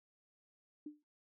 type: tone with exponential decay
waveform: sine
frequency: 298.4 Hz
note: D4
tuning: 28 cents sharp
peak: -40 dBFS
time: 0.86-1.03 s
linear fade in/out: 5 ms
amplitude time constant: 35 ms
effects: noise-tail reverb RT60 0.2 s tail -22 dB re dry